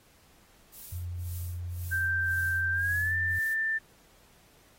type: noise with tremolo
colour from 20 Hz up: violet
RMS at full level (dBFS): -43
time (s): 0.72-3.55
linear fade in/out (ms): 20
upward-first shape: sine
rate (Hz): 1.9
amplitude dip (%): 100
type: tone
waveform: sine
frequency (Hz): 87.8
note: F2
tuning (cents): +10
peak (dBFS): -33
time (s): 0.92-3.39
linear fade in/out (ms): 5
type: tone with pitch glide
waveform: sine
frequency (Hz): 1568 to 1780.5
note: G6 to A6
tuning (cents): 0 to +20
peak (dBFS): -26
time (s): 1.91-3.79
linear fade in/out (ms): 20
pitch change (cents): +220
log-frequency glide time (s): 2.72-3.15
effects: pink hiss -61 dBFS RMS until 4.78 s + AAC 48 kbps